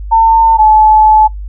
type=tone pair in turn; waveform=sine; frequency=901 / 863.1 Hz; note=A5 / A5; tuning=+41 / -34 cents; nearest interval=minor second; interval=75 cents; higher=first; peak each=-3 dBFS; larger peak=neither; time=0.11-0.58 / 0.58-1.28 s; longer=second; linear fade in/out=20 ms; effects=noise-tail reverb RT60 0.1 s tail -18 dB re dry + added 50 Hz sine -20 dBFS peak until 1.48 s